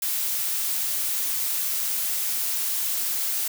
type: noise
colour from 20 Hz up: blue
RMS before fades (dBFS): -26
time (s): 0.02-3.48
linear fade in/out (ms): 5
effects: none